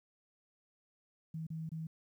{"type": "tone with dropouts", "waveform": "sine", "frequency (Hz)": 160.6, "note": "E3", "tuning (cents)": -45, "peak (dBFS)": -38, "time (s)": [1.34, 1.87], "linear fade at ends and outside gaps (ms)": 5, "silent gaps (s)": [[1.468, 1.502], [1.692, 1.717]], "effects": ["12-bit"]}